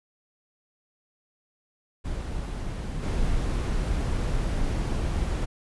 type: noise with level steps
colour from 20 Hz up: brown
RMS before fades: -31 / -26 dBFS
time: 2.04-5.46 s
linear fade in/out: 20 ms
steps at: 3.02 s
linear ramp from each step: 20 ms
effects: resampled to 24000 Hz